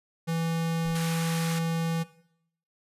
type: tone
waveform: square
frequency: 165 Hz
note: E3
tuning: 2 cents sharp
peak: -27 dBFS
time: 0.27-2.04 s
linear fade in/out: 20 ms
type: noise with exponential decay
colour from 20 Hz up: brown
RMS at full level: -43 dBFS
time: 0.85-1.26 s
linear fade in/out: 2 ms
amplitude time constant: 88 ms
type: band-pass noise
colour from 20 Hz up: pink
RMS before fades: -38 dBFS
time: 0.95-1.59 s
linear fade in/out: 5 ms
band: 1100 to 13000 Hz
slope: 24 dB/octave
effects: noise-tail reverb RT60 0.7 s tail -17 dB re dry + resampled to 32000 Hz